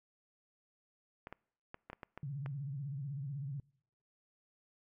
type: clicks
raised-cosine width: 0.5 ms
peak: -30 dBFS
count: 8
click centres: 1.271 / 1.326 / 1.744 / 1.9 / 1.931 / 2.032 / 2.176 / 2.461 s
type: tone with vibrato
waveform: sine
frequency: 139.3 Hz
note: C#3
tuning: 9 cents sharp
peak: -38 dBFS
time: 2.23-3.6 s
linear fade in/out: 2 ms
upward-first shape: sine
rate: 16 Hz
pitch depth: 130 cents each way
effects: noise-tail reverb RT60 0.7 s tail -26 dB re dry